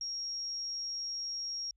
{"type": "tone", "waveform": "sine", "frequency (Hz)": 5588, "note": "F8", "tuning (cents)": 0, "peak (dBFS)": -35, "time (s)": [0.01, 1.71], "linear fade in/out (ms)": 2, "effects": ["added 50 Hz sine -69 dBFS peak until 1.76 s"]}